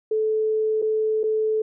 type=tone with dropouts; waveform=sine; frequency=435.1 Hz; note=A4; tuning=19 cents flat; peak=-19 dBFS; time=0.11-1.62 s; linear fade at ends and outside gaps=5 ms; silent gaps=0.818-0.823 / 1.233-1.238 s; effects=none